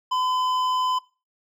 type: tone with hard clipping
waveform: sine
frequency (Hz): 1014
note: B5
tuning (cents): +45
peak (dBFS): -23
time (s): 0.11-0.99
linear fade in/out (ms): 10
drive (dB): 10
effects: noise-tail reverb RT60 0.3 s tail -19 dB re dry